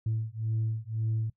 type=beating tone pair; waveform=sine; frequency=110 / 111.9 Hz; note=A2 / A2; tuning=0 / +30 cents; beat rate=1.9 Hz; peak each=-30 dBFS; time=0.06-1.3 s; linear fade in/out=5 ms; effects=noise-tail reverb RT60 0.1 s tail -22 dB re dry + tanh soft clip ceiling -23 dBFS